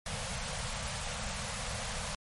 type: band-stop noise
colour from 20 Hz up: pink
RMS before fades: -37 dBFS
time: 0.06-2.15 s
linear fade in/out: 2 ms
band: 220 to 470 Hz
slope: 96 dB/octave
effects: MP3 48 kbps